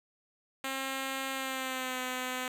5% pulse tone with pitch glide, 267.7 to 254.3 Hz, C4 to C4, +40 to -49 cents, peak -22 dBFS, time 0.64-2.48 s, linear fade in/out 2 ms, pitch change -89 cents, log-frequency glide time 1.33-2 s, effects none

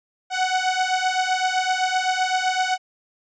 sawtooth beating tone pair, 740 / 747.8 Hz, F#5 / F#5, 0 / +18 cents, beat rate 7.8 Hz, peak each -19 dBFS, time 0.3-2.78 s, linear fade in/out 50 ms, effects resampled to 16000 Hz

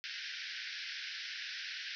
pink band-pass noise, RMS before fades -43 dBFS, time 0.04-1.95 s, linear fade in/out 0 ms, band 1500 to 5600 Hz, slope 96 dB/octave, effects none

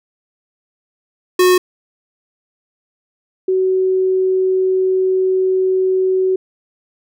square / sine tone pair in turn, 364.6 / 375.3 Hz, F#4 / F#4, -25 / +25 cents, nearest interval minor second, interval 50 cents, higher second, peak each -9 / -12 dBFS, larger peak first, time 1.39-1.58 / 3.48-6.36 s, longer second, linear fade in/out 5 ms, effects none

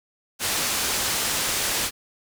white low-pass noise, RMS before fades -25 dBFS, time 0.39-1.91 s, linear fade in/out 50 ms, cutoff 9500 Hz, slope 12 dB/octave, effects none

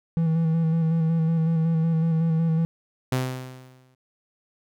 triangle tone with vibrato, 163 Hz, E3, 19 cents flat, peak -17 dBFS, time 0.17-2.65 s, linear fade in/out 0 ms, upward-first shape square, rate 5.4 Hz, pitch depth 25 cents each way
sawtooth tone with exponential decay, 128.7 Hz, C3, 28 cents flat, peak -16 dBFS, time 3.12-3.95 s, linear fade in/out 5 ms, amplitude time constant 180 ms
effects none

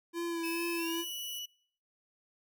square tone with vibrato, 336.8 Hz, E4, 37 cents sharp, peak -34 dBFS, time 0.13-1.05 s, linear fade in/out 50 ms, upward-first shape sine, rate 2.3 Hz, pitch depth 26 cents each way
35% pulse tone with pitch glide, 2597 to 2949 Hz, E7 to F#7, -26 to -6 cents, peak -36 dBFS, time 0.43-1.46 s, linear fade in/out 10 ms, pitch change +220 cents, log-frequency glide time 0.76-0.97 s
pink high-pass noise, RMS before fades -47 dBFS, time 0.45-1.39 s, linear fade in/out 5 ms, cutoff 8900 Hz, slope 96 dB/octave
effects noise-tail reverb RT60 0.6 s tail -25 dB re dry

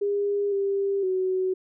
sine tone with pitch steps, 405.4 / 395.8 / 373.5 Hz, G#4 / G4 / F#4, -42 / +17 / +16 cents, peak -22 dBFS, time 0.01-1.54 s, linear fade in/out 10 ms, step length 510 ms, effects none

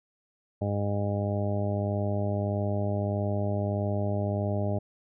harmonic tone, 101.6 Hz, G#2, 38 cents flat, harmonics 1 / 2 / 3 / 4 / 5 / 6 / 7 / 8, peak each -28 / -33 / -38 / -37 / -43 / -33 / -42 / -42 dBFS, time 0.61-4.79 s, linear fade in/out 10 ms, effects none

